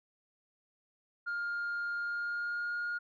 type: tone with pitch glide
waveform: sine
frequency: 1409 to 1425.4 Hz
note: F6 to F6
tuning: +15 to +35 cents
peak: -31 dBFS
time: 1.26-2.99 s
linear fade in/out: 20 ms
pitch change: +20 cents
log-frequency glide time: 1.96-2.76 s
effects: tanh soft clip ceiling -31 dBFS